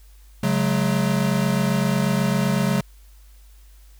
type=chord; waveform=square; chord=C# suspended fourth; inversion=none; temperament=equal with one note detuned; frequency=138.59 / 185 / 213 Hz; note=C#3 / F#3 / G#3; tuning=0 / 0 / +44 cents; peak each=-24 / -23 / -24 dBFS; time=0.43-2.81 s; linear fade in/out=5 ms; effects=added 50 Hz sine -45 dBFS peak until 3.99 s + white hiss -58 dBFS RMS until 3.99 s